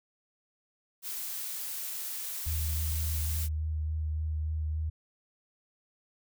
blue noise, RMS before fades -37 dBFS, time 1.02-3.49 s, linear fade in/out 50 ms
sine tone with vibrato, 77.78 Hz, D#2, in tune, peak -29 dBFS, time 2.46-4.9 s, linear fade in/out 10 ms, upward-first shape sine, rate 3.5 Hz, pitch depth 16 cents each way
effects none

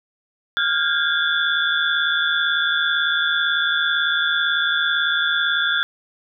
sine tone cluster, 1403 / 1575 / 1633 / 3335 / 3487 Hz, F6 / G6 / G#6 / G#7 / A7, +8 / +8 / -30 / +7 / -16 cents, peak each -21 / -27 / -23 / -29 / -23 dBFS, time 0.57-5.83 s, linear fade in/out 0 ms, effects none

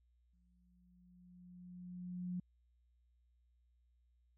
sine tone with exponential growth, 179.3 Hz, F3, 46 cents sharp, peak -37 dBFS, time 0.33-2.4 s, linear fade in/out 5 ms, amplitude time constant 450 ms, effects added 60 Hz sine -70 dBFS peak until 4.37 s

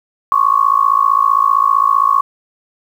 sine tone with amplitude modulation, 1108.7 Hz, C#6, in tune, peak -5 dBFS, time 0.32-2.21 s, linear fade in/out 0 ms, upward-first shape sine, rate 55.4 Hz, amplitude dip 95%, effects 7-bit

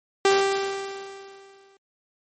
sawtooth tone with exponential decay, 392 Hz, G4, in tune, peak -11 dBFS, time 0.25-1.77 s, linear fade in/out 2 ms, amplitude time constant 330 ms, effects MP3 32 kbps

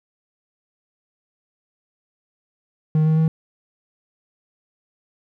triangle tone with pitch steps, 155.56 / 157.64 / 159.75 Hz, D#3 / D#3 / D#3, 0 / +23 / +46 cents, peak -12 dBFS, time 2.95-3.28 s, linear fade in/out 2 ms, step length 110 ms, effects none

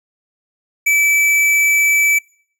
sine tone with hard clipping, 2308 Hz, D7, 31 cents flat, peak -12 dBFS, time 0.86-2.19 s, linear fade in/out 10 ms, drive 17 dB, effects noise-tail reverb RT60 0.6 s tail -25 dB re dry

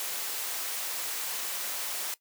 white high-pass noise, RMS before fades -34 dBFS, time 0-2.14 s, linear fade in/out 0 ms, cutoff 430 Hz, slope 12 dB/octave, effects noise-tail reverb RT60 0.1 s tail -18 dB re dry

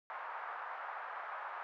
white band-pass noise, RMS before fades -44 dBFS, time 0.1-1.63 s, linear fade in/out 0 ms, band 750 to 1400 Hz, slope 24 dB/octave, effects none

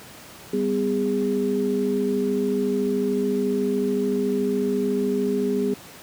sine tone cluster, 197.1 / 250.9 / 409.9 Hz, G3 / B3 / G#4, +10 / +28 / -23 cents, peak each -26 / -25 / -23 dBFS, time 0.53-5.74 s, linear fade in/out 5 ms, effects pink hiss -43 dBFS RMS until 6.02 s + high-pass 100 Hz 12 dB/octave

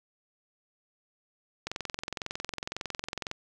click train, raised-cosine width 0.2 ms, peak -16 dBFS, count 37, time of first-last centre 1.67-3.314 s, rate 21.9 Hz, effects none

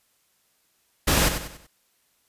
pink noise with echo, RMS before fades -20 dBFS, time 1.07-1.29 s, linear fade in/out 10 ms, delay 95 ms, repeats 4, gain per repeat -8 dB, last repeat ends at 1.67 s, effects white hiss -67 dBFS RMS until 2.28 s + resampled to 32000 Hz

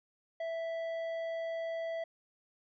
sine tone with tanh clipping, 659.3 Hz, E5, in tune, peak -36 dBFS, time 0.4-2.04 s, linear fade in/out 5 ms, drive 9 dB, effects none

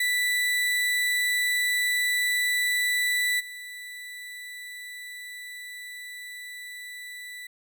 35% pulse tone with level steps, 1975.5 Hz, B6, in tune, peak -21 / -36 dBFS, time 0-7.47 s, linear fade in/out 5 ms, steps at 3.39 s, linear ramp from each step 20 ms, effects none

